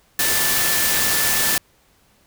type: tone in noise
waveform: sine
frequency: 1757 Hz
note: A6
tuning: 3 cents flat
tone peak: -26 dBFS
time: 0.19-1.58 s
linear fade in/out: 2 ms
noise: white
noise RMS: -19 dBFS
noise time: 0.19-1.58 s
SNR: -10 dB
effects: pink hiss -58 dBFS RMS until 2.26 s